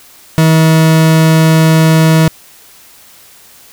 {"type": "tone", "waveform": "40% pulse", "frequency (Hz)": 160, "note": "D#3", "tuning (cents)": 49, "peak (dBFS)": -4, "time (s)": [0.38, 2.28], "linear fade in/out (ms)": 0, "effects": ["white hiss -40 dBFS RMS until 3.72 s"]}